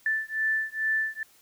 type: beating tone pair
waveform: sine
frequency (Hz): 1760 / 1762.3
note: A6 / A6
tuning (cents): 0 / +2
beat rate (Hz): 2.3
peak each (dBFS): -28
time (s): 0.06-1.23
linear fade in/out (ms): 2
effects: white hiss -59 dBFS RMS until 1.41 s